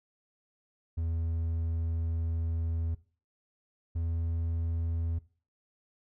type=tone pair in turn; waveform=triangle; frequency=82.41 / 83.03 Hz; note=E2 / E2; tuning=0 / +13 cents; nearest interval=unison; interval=13 cents; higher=second; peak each=-27 dBFS; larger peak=neither; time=0.97-2.95 / 3.95-5.19 s; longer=first; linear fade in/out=10 ms; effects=noise-tail reverb RT60 0.4 s tail -19 dB re dry